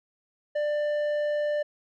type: tone with low-pass filter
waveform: square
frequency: 593 Hz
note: D5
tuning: 17 cents sharp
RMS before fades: -27 dBFS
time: 0.55-1.63 s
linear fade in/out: 10 ms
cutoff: 1700 Hz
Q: 0.61
effects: none